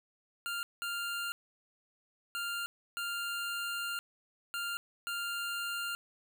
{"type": "tone bursts at uneven times", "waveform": "25% pulse", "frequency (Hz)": 1396.9, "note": "F6", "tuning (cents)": 0, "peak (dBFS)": -31, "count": 6, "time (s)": [[0.46, 0.63], [0.82, 1.32], [2.35, 2.66], [2.97, 3.99], [4.54, 4.77], [5.07, 5.95]], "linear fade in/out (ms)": 0, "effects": []}